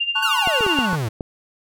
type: tone with tremolo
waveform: sine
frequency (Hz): 2794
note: F7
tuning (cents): 0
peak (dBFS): -17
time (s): 0-0.86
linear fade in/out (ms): 10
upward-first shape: sine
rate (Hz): 13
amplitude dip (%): 75
type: chord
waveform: triangle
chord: F# minor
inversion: first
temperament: equal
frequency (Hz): 880 / 1108.7 / 1480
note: A5 / C#6 / F#6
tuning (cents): 0 / 0 / 0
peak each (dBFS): -24 / -26 / -23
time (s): 0.15-0.96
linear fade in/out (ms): 10
type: exponential sweep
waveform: 45% pulse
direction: down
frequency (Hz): 1580 to 103.5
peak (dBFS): -21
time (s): 0.22-1.09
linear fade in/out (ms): 10
type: clicks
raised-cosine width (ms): 2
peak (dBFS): -14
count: 6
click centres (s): 0.474 / 0.608 / 0.665 / 0.788 / 0.931 / 1.208
effects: none